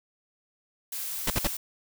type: noise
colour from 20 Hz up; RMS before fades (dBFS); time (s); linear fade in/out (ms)
blue; -34; 0.92-1.57; 5
type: noise bursts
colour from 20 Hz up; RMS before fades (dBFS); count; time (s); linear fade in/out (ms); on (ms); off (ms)
pink; -25; 3; 1.27-1.474; 5; 32; 54
effects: none